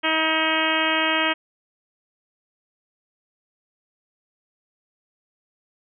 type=harmonic tone; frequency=317.8 Hz; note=D#4; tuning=37 cents sharp; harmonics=1 / 2 / 3 / 4 / 5 / 6 / 7 / 8 / 9 / 10; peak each=-28 / -28 / -28 / -28 / -28 / -28 / -28 / -28 / -28 / -28 dBFS; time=0.03-1.34 s; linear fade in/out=20 ms; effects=none